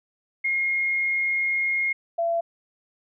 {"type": "tone pair in turn", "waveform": "sine", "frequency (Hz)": [2144, 675.3], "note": ["C7", "E5"], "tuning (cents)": [42, 42], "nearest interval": "octave + minor sixth", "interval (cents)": 2000, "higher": "first", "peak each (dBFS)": -21, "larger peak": "neither", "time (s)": [[0.44, 1.93], [2.18, 2.41]], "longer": "first", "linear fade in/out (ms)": 10, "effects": []}